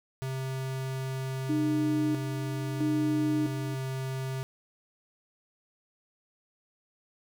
square tone, 132.2 Hz, C3, 18 cents sharp, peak -32 dBFS, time 0.22-4.43 s, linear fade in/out 0 ms
sine tone with tremolo, 304.3 Hz, D#4, 38 cents flat, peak -25 dBFS, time 1.49-3.75 s, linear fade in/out 10 ms, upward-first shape square, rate 0.76 Hz, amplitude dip 75%
effects none

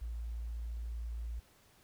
sine tone, 57.4 Hz, A#1, 26 cents flat, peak -37 dBFS, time 0.01-1.4 s, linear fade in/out 10 ms, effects pink hiss -65 dBFS RMS until 1.83 s

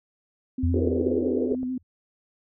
sine tone with vibrato, 254.9 Hz, C4, 45 cents flat, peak -26 dBFS, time 0.58-1.78 s, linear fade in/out 5 ms, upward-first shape sine, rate 9 Hz, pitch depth 28 cents each way
sine tone with exponential decay, 86 Hz, F2, 26 cents flat, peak -19 dBFS, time 0.63-1.83 s, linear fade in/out 5 ms, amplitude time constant 260 ms
white band-pass noise, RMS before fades -26 dBFS, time 0.74-1.55 s, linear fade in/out 2 ms, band 310 to 470 Hz, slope 48 dB/octave
clicks, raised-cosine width 2 ms, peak -26 dBFS, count 2, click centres 1.52 / 1.631 s
effects none

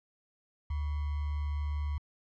sine tone with sample-and-hold, 73.8 Hz, D2, 9 cents sharp, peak -30 dBFS, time 0.7-1.98 s, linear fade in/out 5 ms, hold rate 1050 Hz, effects low-pass 3000 Hz 12 dB/octave

